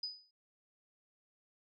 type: tone with exponential decay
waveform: sine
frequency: 4978 Hz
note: D#8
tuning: in tune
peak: -34 dBFS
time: 0.03-0.31 s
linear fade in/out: 5 ms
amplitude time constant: 59 ms
effects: none